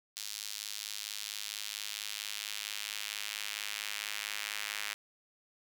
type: tone with high-pass filter sweep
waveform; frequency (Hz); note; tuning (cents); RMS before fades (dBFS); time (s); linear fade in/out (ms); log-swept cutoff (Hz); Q
square; 52.2; G#1; +10; -40; 0.16-4.94; 5; 4400 to 2100; 1.3
effects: none